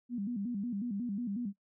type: tone with vibrato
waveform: sine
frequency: 220 Hz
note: A3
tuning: in tune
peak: -33 dBFS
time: 0.09-1.53 s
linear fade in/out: 50 ms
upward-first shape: square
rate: 5.5 Hz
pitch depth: 170 cents each way
effects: noise-tail reverb RT60 0.1 s tail -20 dB re dry